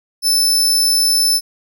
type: tone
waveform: sawtooth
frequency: 5274 Hz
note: E8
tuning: in tune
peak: -9 dBFS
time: 0.22-1.41 s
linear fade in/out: 50 ms
effects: none